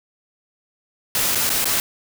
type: noise with dropouts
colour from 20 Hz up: white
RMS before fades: -20 dBFS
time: 1.15-1.8 s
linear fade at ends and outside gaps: 1 ms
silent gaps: 1.349-1.355 / 1.494-1.501 / 1.644-1.655 s
effects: none